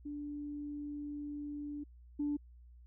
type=tone pair in turn; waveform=sine; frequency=292 / 292 Hz; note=D4 / D4; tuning=-10 / -10 cents; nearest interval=unison; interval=0 cents; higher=neither; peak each=-39 / -31 dBFS; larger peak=second; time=0.05-1.84 / 2.19-2.37 s; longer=first; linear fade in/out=10 ms; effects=tanh soft clip ceiling -27 dBFS + added 60 Hz sine -54 dBFS peak until 2.86 s